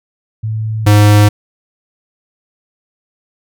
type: tone pair in turn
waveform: sine / square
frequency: 109.7 / 104.15 Hz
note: A2 / G#2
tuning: -5 / +5 cents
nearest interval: minor second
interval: 90 cents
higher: first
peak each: -15 / -5 dBFS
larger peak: second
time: 0.43-0.86 / 0.86-1.29 s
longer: neither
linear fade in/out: 10 ms
effects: none